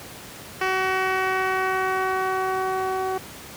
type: tone with low-pass filter sweep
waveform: 10% pulse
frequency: 377 Hz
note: F#4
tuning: 32 cents sharp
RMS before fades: -24 dBFS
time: 0.61-3.18 s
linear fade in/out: 5 ms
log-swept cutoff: 3400 to 780 Hz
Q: 1
effects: pink hiss -40 dBFS RMS until 3.56 s + high-pass 80 Hz 12 dB/octave